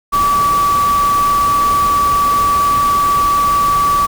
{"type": "tone in noise", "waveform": "sine", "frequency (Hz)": 1149, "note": "D6", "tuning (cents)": -38, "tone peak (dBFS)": -10, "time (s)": [0.12, 4.07], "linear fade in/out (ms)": 20, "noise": "pink", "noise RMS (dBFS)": -24, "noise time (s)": [0.12, 4.07], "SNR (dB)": 11, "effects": []}